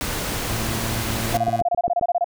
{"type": "noise", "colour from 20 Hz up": "pink", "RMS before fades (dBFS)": -26, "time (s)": [0.01, 1.37], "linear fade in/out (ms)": 0}
{"type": "tone with pitch glide", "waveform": "25% pulse", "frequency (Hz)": [112.1, 112.88], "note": ["A2", "A2"], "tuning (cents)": [33, 45], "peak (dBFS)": -23, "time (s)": [0.49, 1.61], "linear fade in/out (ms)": 5, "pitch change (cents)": 12, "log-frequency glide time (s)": [0.66, 1.11]}
{"type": "tone bursts", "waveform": "sine", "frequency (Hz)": 698.5, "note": "F5", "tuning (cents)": 0, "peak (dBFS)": -16, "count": 15, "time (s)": [1.34, 2.244], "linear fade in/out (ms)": 5, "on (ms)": 36, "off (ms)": 26}
{"type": "click train", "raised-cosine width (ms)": 2, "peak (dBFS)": -15, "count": 6, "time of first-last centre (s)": [1.35, 2.012], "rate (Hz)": 7.55}
{"effects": []}